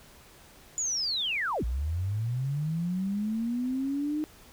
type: linear two-way sweep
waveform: sine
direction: down then up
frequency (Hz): 7040 to 55 to 308.8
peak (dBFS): -27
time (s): 0.78-4.24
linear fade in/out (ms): 0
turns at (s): 1.64
effects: pink hiss -54 dBFS RMS until 4.52 s